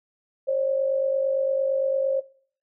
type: tone pair together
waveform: sine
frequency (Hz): 537.2 / 586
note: C5 / D5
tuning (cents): +46 / -4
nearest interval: major second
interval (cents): 150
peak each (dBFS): -21 / -28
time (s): 0.47-2.21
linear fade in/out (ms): 20
effects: noise-tail reverb RT60 0.5 s tail -21 dB re dry